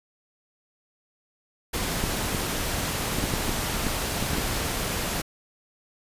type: noise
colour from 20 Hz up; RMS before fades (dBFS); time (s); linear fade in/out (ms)
pink; -28; 1.73-5.22; 10
type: clicks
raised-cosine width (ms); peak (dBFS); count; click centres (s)
3; -14; 10; 2.039 / 2.348 / 3.186 / 3.24 / 3.338 / 3.493 / 3.867 / 4.226 / 4.334 / 4.383
effects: resampled to 32000 Hz